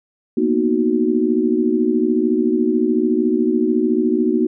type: chord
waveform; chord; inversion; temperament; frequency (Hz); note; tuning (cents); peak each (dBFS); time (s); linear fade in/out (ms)
sine; B major seventh; third; equal; 233.1 / 246.9 / 311.1 / 370; A#3 / B3 / D#4 / F#4; 0 / 0 / 0 / 0; -20 / -21 / -19 / -19; 0.37-4.47; 5
effects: none